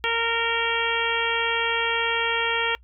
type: harmonic tone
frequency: 461.7 Hz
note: A#4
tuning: 17 cents flat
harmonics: 1 / 2 / 3 / 4 / 5 / 6 / 7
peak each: -29 / -29 / -29 / -29 / -29 / -29 / -29 dBFS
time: 0.04-2.75 s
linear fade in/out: 0 ms
effects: noise-tail reverb RT60 0.1 s tail -25 dB re dry + added 60 Hz sine -49 dBFS peak until 2.83 s